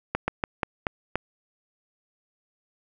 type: slowing click train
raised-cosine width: 0.5 ms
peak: -9 dBFS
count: 6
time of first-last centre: 0.15-1.156 s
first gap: 130 ms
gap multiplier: 1.22
effects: none